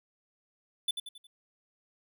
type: tone with echo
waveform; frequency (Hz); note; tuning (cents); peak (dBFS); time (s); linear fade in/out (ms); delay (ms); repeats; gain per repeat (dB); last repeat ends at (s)
square; 3500; A7; -10; -27; 0.88-0.91; 5; 90; 4; -7; 1.27
effects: none